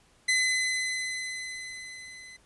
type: tone with level ramp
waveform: sawtooth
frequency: 2027 Hz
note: B6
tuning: 45 cents sharp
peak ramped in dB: -18 to -42 dBFS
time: 0.28-2.37 s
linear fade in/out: 10 ms
effects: pink hiss -62 dBFS RMS until 2.45 s + resampled to 24000 Hz